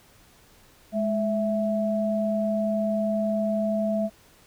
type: tone pair together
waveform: sine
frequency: 210.2 / 659.3 Hz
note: G#3 / E5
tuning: +21 / 0 cents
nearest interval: octave + minor sixth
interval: 1979 cents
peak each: -25 dBFS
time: 0.92-4.1 s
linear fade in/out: 50 ms
effects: pink hiss -56 dBFS RMS until 4.46 s